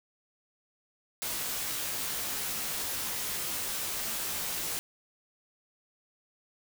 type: noise with comb filter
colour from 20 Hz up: white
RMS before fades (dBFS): -34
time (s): 1.22-4.79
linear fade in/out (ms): 0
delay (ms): 16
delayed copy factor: -0.6
effects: none